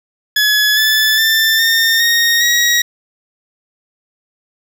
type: tone with pitch steps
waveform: 20% pulse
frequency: 1700 / 1738.7 / 1778.3 / 1818.9 / 1860.3 / 1902.7 Hz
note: G#6 / A6 / A6 / A#6 / A#6 / A#6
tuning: +40 / -21 / +18 / -43 / -4 / +35 cents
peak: -5 dBFS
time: 0.36-2.82 s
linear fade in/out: 5 ms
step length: 410 ms
effects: 7-bit